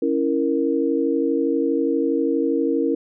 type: chord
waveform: sine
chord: A# diminished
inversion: first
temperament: equal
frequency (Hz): 277.2 / 329.6 / 466.2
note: C#4 / E4 / A#4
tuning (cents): 0 / 0 / 0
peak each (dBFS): -22 / -22 / -22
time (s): 0.02-2.95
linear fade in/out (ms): 5
effects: none